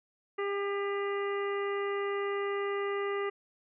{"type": "harmonic tone with a mistuned harmonic", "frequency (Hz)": 401.2, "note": "G4", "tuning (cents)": 40, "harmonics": [1, 2, 3, 4, 5, 6, 7], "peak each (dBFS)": [-31, -44, -38, -50, -40, -52, -49], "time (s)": [0.38, 3.3], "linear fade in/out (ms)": 10, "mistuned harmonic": 5, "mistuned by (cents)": -17, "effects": []}